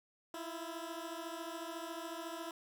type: beating tone pair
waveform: 15% pulse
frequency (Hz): 326.1 / 340.1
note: E4 / F4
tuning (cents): -19 / -46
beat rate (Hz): 14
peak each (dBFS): -38 / -39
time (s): 0.34-2.51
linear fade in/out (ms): 2
effects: none